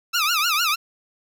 15% pulse tone with vibrato, 1300 Hz, E6, 24 cents flat, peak -12 dBFS, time 0.13-0.76 s, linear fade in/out 20 ms, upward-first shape triangle, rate 6.6 Hz, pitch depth 210 cents each way, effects none

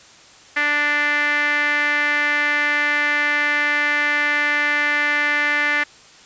sawtooth tone with band-pass filter, 293.7 Hz, D4, in tune, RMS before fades -19 dBFS, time 0.56-5.84 s, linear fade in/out 10 ms, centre 1900 Hz, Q 6, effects white hiss -46 dBFS RMS until 6.25 s + resampled to 16000 Hz

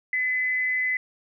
sine tone with frequency modulation, 2022 Hz, B6, 40 cents sharp, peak -22 dBFS, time 0.13-0.97 s, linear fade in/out 2 ms, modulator 280 Hz, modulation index 0.22, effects none

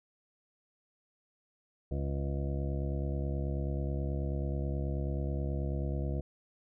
harmonic tone with a mistuned harmonic, 69.3 Hz, C#2, in tune, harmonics 1 / 2 / 3 / 4 / 5 / 7 / 8 / 9 / 10, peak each -33 / -36 / -43 / -45 / -43 / -45 / -55 / -46 / -54 dBFS, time 1.91-6.21 s, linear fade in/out 5 ms, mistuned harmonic 7, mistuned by +16 cents, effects none

